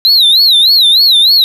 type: tone with vibrato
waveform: triangle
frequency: 3951 Hz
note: B7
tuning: in tune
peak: -3 dBFS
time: 0.05-1.44 s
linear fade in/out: 0 ms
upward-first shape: sine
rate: 3.3 Hz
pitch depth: 190 cents each way
effects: none